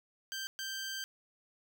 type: tone bursts at uneven times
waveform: 15% pulse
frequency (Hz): 1568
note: G6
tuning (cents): 0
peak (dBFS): -31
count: 2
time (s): 0.32-0.47 / 0.59-1.04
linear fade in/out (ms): 0
effects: none